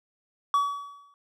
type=tone with exponential decay; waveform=triangle; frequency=1137 Hz; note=C#6; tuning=44 cents sharp; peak=-16 dBFS; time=0.54-1.14 s; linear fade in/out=1 ms; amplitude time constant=130 ms; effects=none